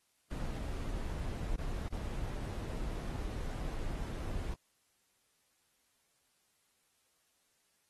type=noise with dropouts; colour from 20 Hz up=brown; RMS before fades=-38 dBFS; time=0.31-4.54 s; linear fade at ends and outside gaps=2 ms; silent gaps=1.559-1.589 / 1.882-1.923 s; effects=white hiss -75 dBFS RMS until 7.89 s + AAC 32 kbps